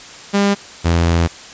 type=tone pair in turn; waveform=sawtooth; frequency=200.7 / 84.38 Hz; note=G3 / E2; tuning=+41 / +41 cents; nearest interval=octave + minor third; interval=1500 cents; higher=first; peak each=-8 dBFS; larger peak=neither; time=0.33-0.55 / 0.84-1.28 s; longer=second; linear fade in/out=20 ms; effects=white hiss -36 dBFS RMS until 1.53 s + resampled to 16000 Hz